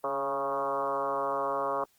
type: tone with frequency modulation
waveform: sine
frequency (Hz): 825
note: G#5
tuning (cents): -12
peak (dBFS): -27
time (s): 0.04-1.84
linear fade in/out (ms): 2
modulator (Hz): 136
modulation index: 3
effects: white hiss -67 dBFS RMS until 1.98 s + Opus 24 kbps